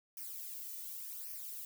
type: noise with flanger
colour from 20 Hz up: violet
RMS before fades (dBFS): -45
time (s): 0.17-1.65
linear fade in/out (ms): 2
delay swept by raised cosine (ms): 0.26 to 1.86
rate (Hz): 0.88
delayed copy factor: -0.75
effects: none